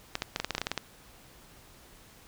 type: clicks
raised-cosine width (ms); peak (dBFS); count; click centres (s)
0.2; -12; 12; 0.154 / 0.221 / 0.361 / 0.4 / 0.446 / 0.507 / 0.55 / 0.581 / 0.616 / 0.669 / 0.716 / 0.777
effects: pink hiss -55 dBFS RMS until 2.27 s